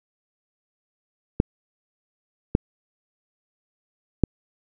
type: clicks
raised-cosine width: 3 ms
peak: -3 dBFS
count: 3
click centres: 1.401 / 2.551 / 4.237 s
effects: none